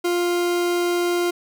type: tone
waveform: 40% pulse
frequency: 350.3 Hz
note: F4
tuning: 5 cents sharp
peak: -18 dBFS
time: 0.04-1.31 s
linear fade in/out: 10 ms
effects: none